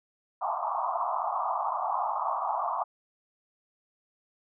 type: band-pass noise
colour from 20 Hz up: white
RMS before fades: -30 dBFS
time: 0.41-2.84 s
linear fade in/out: 10 ms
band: 650 to 1200 Hz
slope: 96 dB/octave
effects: none